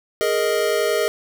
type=chord; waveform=square; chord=Ab suspended second; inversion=none; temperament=equal; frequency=415.3 / 466.2 / 622.3 Hz; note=Ab4 / Bb4 / Eb5; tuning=0 / 0 / 0 cents; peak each=-23 dBFS; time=0.21-1.08 s; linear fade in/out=0 ms; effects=none